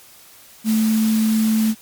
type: tone in noise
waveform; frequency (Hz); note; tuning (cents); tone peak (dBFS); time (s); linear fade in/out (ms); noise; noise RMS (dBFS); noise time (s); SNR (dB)
sine; 220; A3; 0; -14; 0.64-1.75; 50; white; -30; 0.64-1.75; +13
effects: white hiss -46 dBFS RMS until 1.81 s + MP3 96 kbps